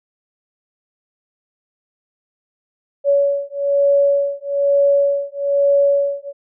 sine beating tone pair, 563 / 564.1 Hz, C#5 / C#5, +27 / +30 cents, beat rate 1.1 Hz, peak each -16 dBFS, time 3.04-6.33 s, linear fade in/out 50 ms, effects none

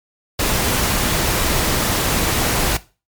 pink noise, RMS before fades -18 dBFS, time 0.39-2.77 s, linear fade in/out 5 ms, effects noise-tail reverb RT60 0.3 s tail -17 dB re dry + MP3 96 kbps

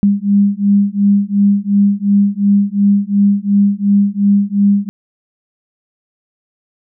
sine beating tone pair, 200 / 202.8 Hz, G3 / G#3, +35 / -41 cents, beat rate 2.8 Hz, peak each -12 dBFS, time 0.03-4.89 s, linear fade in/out 0 ms, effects none

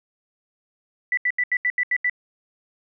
sine tone bursts, 1975.5 Hz, B6, in tune, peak -18 dBFS, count 8, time 1.12-2.097 s, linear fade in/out 2 ms, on 53 ms, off 79 ms, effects none

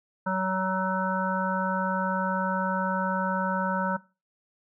harmonic tone, 188 Hz, F#3, 28 cents sharp, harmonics 1 / 3 / 5 / 7 / 8, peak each -29 / -32 / -29 / -33 / -33 dBFS, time 0.26-3.97 s, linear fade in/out 10 ms, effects noise-tail reverb RT60 0.3 s tail -20 dB re dry

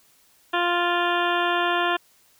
harmonic tone, 349.2 Hz, F4, in tune, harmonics 1 / 2 / 3 / 4 / 5 / 7 / 8 / 9 / 10, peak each -27 / -26 / -26 / -28 / -28 / -35 / -33 / -34 / -36 dBFS, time 0.53-1.97 s, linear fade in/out 10 ms, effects white hiss -59 dBFS RMS until 2.39 s

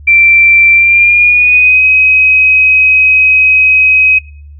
sine tone with pitch glide, 2349 to 2532 Hz, D7 to D#7, 0 to +30 cents, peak -3 dBFS, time 0.07-4.19 s, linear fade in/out 10 ms, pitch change +130 cents, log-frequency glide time 0.73-1.85 s, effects noise-tail reverb RT60 0.5 s tail -22 dB re dry + added 73 Hz sine -29 dBFS peak until 4.59 s

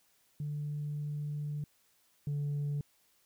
sine tone pair in turn, 147.6 / 144.9 Hz, D3 / D3, +9 / -23 cents, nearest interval unison, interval 32 cents, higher first, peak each -33 / -29 dBFS, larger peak second, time 0.4-1.64 / 2.27-2.81 s, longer first, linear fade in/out 2 ms, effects tanh soft clip ceiling -30 dBFS + white hiss -70 dBFS RMS until 3.25 s

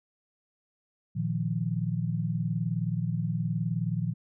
sine chord, Bb suspended fourth, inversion none, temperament equal, 116.54 / 155.56 / 174.61 Hz, Bb2 / Eb3 / F3, 0 / 0 / 0 cents, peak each -31 dBFS, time 1.15-4.14 s, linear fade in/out 20 ms, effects none

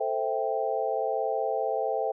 sine chord, A minor seventh, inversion none, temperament equal with one note detuned, 442 / 523.3 / 659.3 / 784 Hz, A4 / C5 / E5 / G5, +8 / 0 / 0 / 0 cents, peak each -31 dBFS, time 0-2.12 s, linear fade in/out 10 ms, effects none

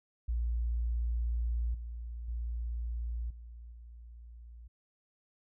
sine tone with level steps, 58.27 Hz, A#1, in tune, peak -29 / -38 / -33 / -45 / -47 dBFS, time 0.28-4.68 s, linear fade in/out 10 ms, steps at 1.74 / 2.28 / 3.3 / 3.72 s, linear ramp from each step 5 ms, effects none

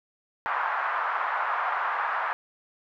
white band-pass noise, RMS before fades -28 dBFS, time 0.46-2.33 s, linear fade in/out 0 ms, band 830 to 1400 Hz, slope 24 dB/octave, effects none

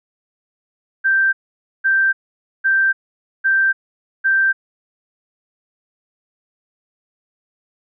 sine tone bursts, 1568 Hz, G6, in tune, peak -12 dBFS, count 5, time 1.04-4.53 s, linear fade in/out 20 ms, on 290 ms, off 510 ms, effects none

